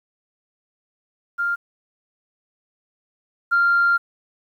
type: tone pair in turn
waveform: sine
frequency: 1398 / 1391.7 Hz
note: F6 / F6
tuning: +1 / -6 cents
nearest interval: unison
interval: 7 cents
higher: first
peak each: -19 / -13 dBFS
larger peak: second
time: 1.38-1.56 / 3.51-3.98 s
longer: second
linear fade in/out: 20 ms
effects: tanh soft clip ceiling -10 dBFS + 9-bit